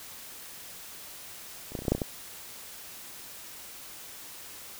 clicks, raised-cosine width 2 ms, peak -30 / -19 / -23 / -27 / -27 / -12 / -9 / -16 / -30 / -15 dBFS, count 10, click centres 1.72 / 1.752 / 1.79 / 1.821 / 1.852 / 1.882 / 1.92 / 1.95 / 1.981 / 2.018 s, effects white hiss -45 dBFS RMS until 4.79 s

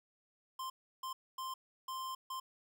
square tone bursts at uneven times, 1046.5 Hz, C6, in tune, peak -40 dBFS, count 5, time 0.59-0.7 / 1.03-1.13 / 1.38-1.54 / 1.88-2.15 / 2.3-2.4 s, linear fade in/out 5 ms, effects none

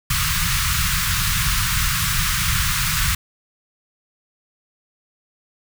pink band-stop noise, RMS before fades -20 dBFS, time 0.1-3.15 s, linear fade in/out 5 ms, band 170 to 1100 Hz, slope 48 dB/octave, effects none

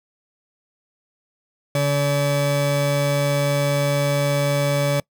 40% pulse tone pair together, 143 / 572 Hz, D3 / D5, -46 / -46 cents, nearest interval 2 octaves, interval 2400 cents, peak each -19 / -22 dBFS, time 1.75-5 s, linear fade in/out 2 ms, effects noise-tail reverb RT60 0.1 s tail -24 dB re dry

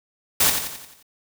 white noise with echo, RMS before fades -17 dBFS, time 0.4-0.5 s, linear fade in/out 5 ms, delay 88 ms, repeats 6, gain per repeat -6 dB, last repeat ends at 1.028 s, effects none

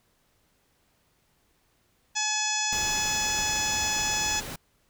harmonic tone, 852 Hz, G#5, 44 cents sharp, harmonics 1 / 2 / 3 / 4 / 5 / 6 / 7 / 8 / 9, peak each -33 / -35 / -33 / -34 / -41 / -33 / -32 / -32 / -42 dBFS, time 2.15-4.41 s, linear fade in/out 20 ms
pink noise, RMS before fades -37 dBFS, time 2.72-4.56 s, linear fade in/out 5 ms
effects pink hiss -68 dBFS RMS until 4.89 s

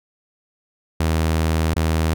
sawtooth tone with dropouts, 80 Hz, D#2, 49 cents sharp, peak -13 dBFS, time 1-2.14 s, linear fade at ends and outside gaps 5 ms, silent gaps 1.741-1.763 s, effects none

